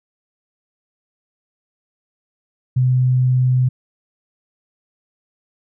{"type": "tone", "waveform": "sine", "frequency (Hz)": 127.3, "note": "C3", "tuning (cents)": -47, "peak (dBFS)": -12, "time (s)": [2.76, 3.69], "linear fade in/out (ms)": 10, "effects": []}